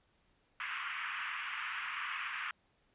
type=band-pass noise; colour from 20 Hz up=pink; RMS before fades=-40 dBFS; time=0.6-2.51 s; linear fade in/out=2 ms; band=1100 to 2900 Hz; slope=48 dB/octave; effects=pink hiss -73 dBFS RMS until 2.94 s + resampled to 8000 Hz